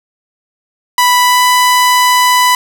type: tone with pitch glide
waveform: sawtooth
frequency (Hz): 987.8 to 994.7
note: B5 to B5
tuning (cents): 0 to +12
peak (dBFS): -3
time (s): 0.98-2.55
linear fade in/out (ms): 2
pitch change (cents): +12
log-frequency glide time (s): 1.2-1.44
effects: none